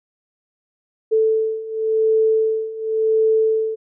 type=beating tone pair; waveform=sine; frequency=440 / 440.92 Hz; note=A4 / A4; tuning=0 / +4 cents; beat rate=0.92 Hz; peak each=-20 / -17 dBFS; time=1.11-3.76 s; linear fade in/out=20 ms; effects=none